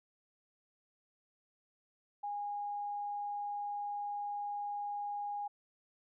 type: tone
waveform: sine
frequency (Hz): 820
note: G#5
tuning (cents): -22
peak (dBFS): -36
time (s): 2.23-5.48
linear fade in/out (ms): 10
effects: none